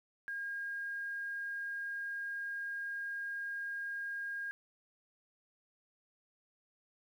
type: tone with quantisation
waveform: sine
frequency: 1621 Hz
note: G#6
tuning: 42 cents flat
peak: -37 dBFS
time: 0.28-4.51 s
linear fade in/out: 0 ms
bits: 11
effects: none